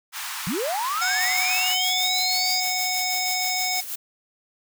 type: high-pass noise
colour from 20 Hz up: pink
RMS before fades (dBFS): -32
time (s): 0.12-1.76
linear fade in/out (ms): 50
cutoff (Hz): 860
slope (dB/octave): 48
type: linear sweep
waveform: sine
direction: up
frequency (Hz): 149.9 to 4935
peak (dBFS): -24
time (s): 0.47-2.6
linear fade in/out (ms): 0
type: harmonic tone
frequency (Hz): 740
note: F#5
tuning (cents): 0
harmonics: 1 / 3 / 5 / 7 / 9 / 10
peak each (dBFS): -29 / -28 / -34 / -28 / -32 / -34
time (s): 1.01-3.81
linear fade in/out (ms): 10
type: noise with tremolo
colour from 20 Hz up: blue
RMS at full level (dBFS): -30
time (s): 1.2-3.96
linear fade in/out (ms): 10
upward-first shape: sine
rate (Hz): 6.3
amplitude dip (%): 55
effects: none